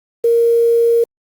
sine tone with quantisation, 466.2 Hz, A#4, in tune, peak -9 dBFS, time 0.24-1.04 s, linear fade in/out 5 ms, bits 6, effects Opus 48 kbps

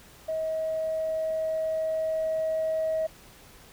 sine tone with level ramp, 637 Hz, D#5, 41 cents sharp, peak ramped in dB -26 to -23 dBFS, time 0.28-3.07 s, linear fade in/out 10 ms, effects tanh soft clip ceiling -21 dBFS + pink hiss -52 dBFS RMS until 3.72 s

